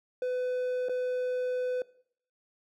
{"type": "tone with dropouts", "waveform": "triangle", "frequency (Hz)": 502, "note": "B4", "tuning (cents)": 28, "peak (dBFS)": -26, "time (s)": [0.22, 1.82], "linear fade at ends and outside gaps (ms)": 2, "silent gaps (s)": [0.886, 0.894], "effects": ["noise-tail reverb RT60 0.6 s tail -20 dB re dry"]}